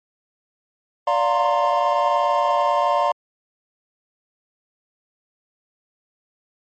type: tone cluster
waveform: triangle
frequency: 583 / 704 / 923 / 1052 Hz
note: D5 / F5 / A#5 / C6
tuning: -13 / +14 / -17 / +9 cents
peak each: -20 dBFS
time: 1.07-3.12 s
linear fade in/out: 5 ms
effects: MP3 32 kbps